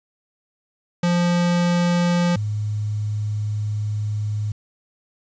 square / sine tone pair in turn, 174.61 / 105.41 Hz, F3 / G#2, 0 / +26 cents, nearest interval major sixth, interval 874 cents, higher first, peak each -17 / -21 dBFS, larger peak first, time 1.03-2.36 / 2.36-4.52 s, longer second, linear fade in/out 5 ms, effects resampled to 16000 Hz + 8-bit

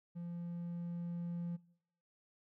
triangle tone with level ramp, 172.3 Hz, F3, 23 cents flat, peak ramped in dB -39 to -35 dBFS, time 0.15-1.57 s, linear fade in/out 20 ms, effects noise-tail reverb RT60 0.7 s tail -23 dB re dry + tanh soft clip ceiling -31 dBFS

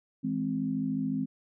sine chord, E augmented, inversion none, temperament equal with one note detuned, 161.8 / 207.7 / 261.6 Hz, E3 / G#3 / B#3, -32 / 0 / 0 cents, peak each -35 / -33 / -30 dBFS, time 0.23-1.26 s, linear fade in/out 20 ms, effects none

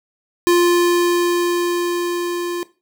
square tone with level ramp, 349.2 Hz, F4, in tune, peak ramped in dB -11 to -22 dBFS, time 0.47-2.63 s, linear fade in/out 0 ms, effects noise-tail reverb RT60 0.3 s tail -17 dB re dry

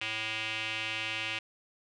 square tone with band-pass filter, 110 Hz, A2, in tune, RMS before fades -35 dBFS, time 0.01-1.39 s, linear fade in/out 5 ms, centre 2700 Hz, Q 3.9, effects resampled to 22050 Hz

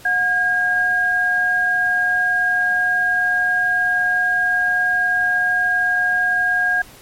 sine tone pair together, 727 / 1625.5 Hz, F#5 / G#6, -31 / -38 cents, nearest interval octave + major second, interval 1393 cents, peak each -24 / -15 dBFS, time 0.05-6.82 s, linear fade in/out 5 ms, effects pink hiss -43 dBFS RMS until 7.01 s + MP3 64 kbps

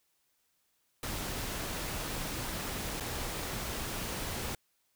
pink noise with dropouts, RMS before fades -37 dBFS, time 1.03-4.55 s, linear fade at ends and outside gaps 2 ms, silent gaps 3-3.006 s, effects white hiss -75 dBFS RMS until 4.95 s

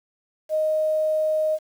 sine tone with quantisation, 622 Hz, D#5, 1 cent flat, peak -19 dBFS, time 0.49-1.59 s, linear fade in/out 50 ms, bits 8, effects none

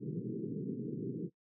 pink band-pass noise, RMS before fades -39 dBFS, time 0-1.3 s, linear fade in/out 50 ms, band 120 to 450 Hz, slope 96 dB/octave, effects noise-tail reverb RT60 0.1 s tail -18 dB re dry

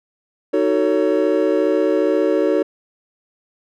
triangle chord, D# half-diminished seventh, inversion none, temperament just, 311.1 / 373.4 / 448 / 560 Hz, D#4 / F#4 / A4 / C#5, 0 / +16 / +31 / +18 cents, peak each -18 dBFS, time 0.53-2.63 s, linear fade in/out 10 ms, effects none

